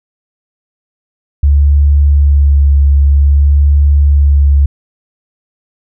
sine tone with vibrato, 71.1 Hz, C#2, 45 cents sharp, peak -4 dBFS, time 1.43-4.66 s, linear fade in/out 5 ms, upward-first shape sine, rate 0.52 Hz, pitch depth 20 cents each way, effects none

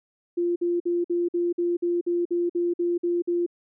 sine tone bursts, 347.3 Hz, F4, 10 cents flat, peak -21 dBFS, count 13, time 0.37-3.464 s, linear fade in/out 10 ms, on 190 ms, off 52 ms, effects none

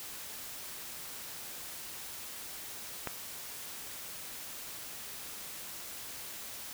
click, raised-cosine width 0.5 ms, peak -19 dBFS, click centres 3.073 s, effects white hiss -44 dBFS RMS until 6.73 s

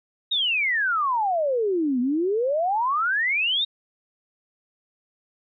sine exponential two-way sweep, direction down then up, 3805 to 239 to 3805 Hz, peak -20 dBFS, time 0.31-3.65 s, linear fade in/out 10 ms, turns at 2 s, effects none

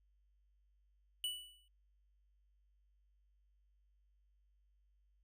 square tone with exponential decay, 2960 Hz, F#7, in tune, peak -35 dBFS, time 1.24-1.68 s, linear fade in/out 1 ms, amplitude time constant 95 ms, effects added 50 Hz sine -70 dBFS peak until 5.23 s

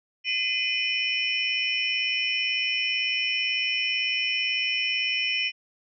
sine tone cluster, 2043 / 2451 / 2569 / 2998 / 5380 Hz, C7 / D#7 / E7 / F#7 / E8, -42 / -27 / -45 / +22 / +34 cents, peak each -34 / -27 / -34 / -28 / -33 dBFS, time 0.24-5.52 s, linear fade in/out 50 ms, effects none

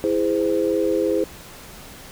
sine chord, E augmented, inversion none, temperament just, 329.6 / 412 / 515 Hz, E4 / G#4 / B#4, 0 / -14 / -28 cents, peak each -22 dBFS, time 0.04-1.24 s, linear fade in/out 0 ms, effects pink hiss -41 dBFS RMS until 2.11 s

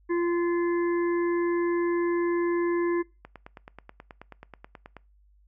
harmonic tone, 345.1 Hz, F4, 21 cents flat, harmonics 1 / 3 / 5 / 6, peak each -23 / -35 / -38 / -42 dBFS, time 0.09-3.03 s, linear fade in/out 20 ms
click train, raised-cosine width 0.5 ms, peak -27 dBFS, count 17, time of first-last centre 3.25-4.967 s, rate 9.32 Hz
effects noise-tail reverb RT60 0.3 s tail -23 dB re dry + added 50 Hz sine -57 dBFS peak until 5.47 s

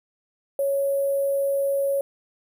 sine tone with sample-and-hold, 554.4 Hz, C#5, in tune, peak -20 dBFS, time 0.59-2.01 s, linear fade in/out 2 ms, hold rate 11025 Hz, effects none

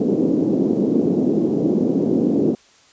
pink band-pass noise, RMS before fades -18 dBFS, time 0-2.55 s, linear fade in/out 5 ms, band 210 to 390 Hz, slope 24 dB/octave, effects white hiss -52 dBFS RMS until 2.92 s + resampled to 16000 Hz

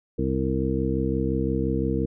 harmonic tone, 65.8 Hz, C2, 10 cents sharp, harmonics 1 / 2 / 3 / 4 / 5 / 7, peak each -29 / -29 / -29 / -29 / -29 / -29 dBFS, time 0.18-2.06 s, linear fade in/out 10 ms, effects none

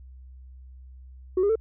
sine tone with pitch steps, 370.4 / 406.3 / 445.6 Hz, F#4 / G#4 / A4, +2 / -38 / +22 cents, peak -17 dBFS, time 1.37-1.556 s, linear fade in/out 5 ms, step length 62 ms, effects tanh soft clip ceiling -17 dBFS + added 64 Hz sine -43 dBFS peak until 1.6 s

